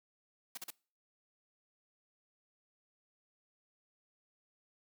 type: noise bursts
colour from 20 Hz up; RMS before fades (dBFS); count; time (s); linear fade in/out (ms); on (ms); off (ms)
white; -43; 3; 0.55-0.705; 5; 25; 40
effects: noise-tail reverb RT60 0.4 s tail -24 dB re dry + high-pass 200 Hz 12 dB/octave